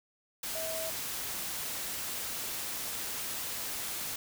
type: tone in noise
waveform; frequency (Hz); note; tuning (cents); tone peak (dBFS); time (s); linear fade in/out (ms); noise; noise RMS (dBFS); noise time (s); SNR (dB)
sine; 645; E5; -38; -37; 0.55-0.9; 5; white; -37; 0.43-4.16; -3
effects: none